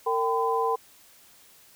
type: tone cluster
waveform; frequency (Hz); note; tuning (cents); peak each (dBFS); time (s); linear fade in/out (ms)
sine; 456.4 / 780 / 1012; A#4 / G5 / B5; -37 / -9 / +42; -26 / -29 / -26; 0.06-0.76; 10
effects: white hiss -55 dBFS RMS until 1.75 s